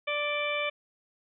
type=harmonic tone with a mistuned harmonic; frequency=587.3 Hz; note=D5; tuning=in tune; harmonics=1 / 2 / 3 / 4 / 5 / 6; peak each=-32 / -36 / -41 / -31 / -39 / -40 dBFS; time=0.07-0.7 s; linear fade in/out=10 ms; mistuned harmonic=5; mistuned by=+38 cents; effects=none